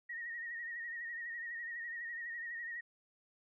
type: tone with vibrato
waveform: sine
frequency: 1874 Hz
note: A#6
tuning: 9 cents sharp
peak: -40 dBFS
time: 0.09-2.81 s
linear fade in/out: 10 ms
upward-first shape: triangle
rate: 12 Hz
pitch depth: 63 cents each way
effects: none